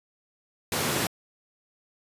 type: high-pass noise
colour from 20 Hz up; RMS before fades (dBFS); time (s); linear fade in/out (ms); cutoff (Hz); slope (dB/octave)
pink; -27; 0.72-1.07; 2; 110; 24
effects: resampled to 32000 Hz